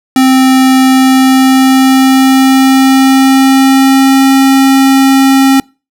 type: tone with pitch glide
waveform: square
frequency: 261.6 to 269.1 Hz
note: C4 to C4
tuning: 0 to +49 cents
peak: -4 dBFS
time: 0.16-5.6 s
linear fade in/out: 2 ms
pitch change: +49 cents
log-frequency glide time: 0.8-4.32 s
effects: noise-tail reverb RT60 0.3 s tail -26 dB re dry